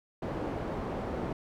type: low-pass noise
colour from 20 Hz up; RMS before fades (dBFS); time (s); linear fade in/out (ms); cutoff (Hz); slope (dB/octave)
white; -35; 0.22-1.33; 5; 580; 12
effects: none